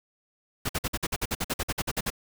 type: noise bursts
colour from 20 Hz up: pink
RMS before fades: -28 dBFS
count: 16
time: 0.65-2.103 s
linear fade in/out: 10 ms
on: 43 ms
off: 51 ms
effects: none